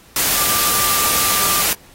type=tone in noise; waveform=sine; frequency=1183 Hz; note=D6; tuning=12 cents sharp; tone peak=-24 dBFS; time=0.35-1.62 s; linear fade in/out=2 ms; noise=white; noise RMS=-17 dBFS; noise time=0.16-1.73 s; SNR=-10 dB; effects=pink hiss -47 dBFS RMS until 1.94 s + AAC 48 kbps